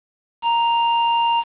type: tone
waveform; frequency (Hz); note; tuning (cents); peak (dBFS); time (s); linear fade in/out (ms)
square; 932.3; A#5; 0; -16; 0.42-1.44; 50
effects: resampled to 8000 Hz + 7-bit